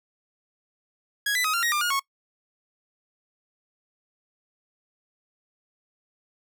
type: tone with pitch steps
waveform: sawtooth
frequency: 1660 / 1994 / 1262 / 1383 / 1883 / 1196 / 1432 / 1101 Hz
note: G#6 / B6 / D#6 / F6 / A#6 / D6 / F6 / C#6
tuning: -1 / +16 / +24 / -17 / +17 / +31 / +43 / -12 cents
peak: -19 dBFS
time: 1.26-1.996 s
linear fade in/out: 5 ms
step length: 92 ms
effects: noise-tail reverb RT60 0.1 s tail -22 dB re dry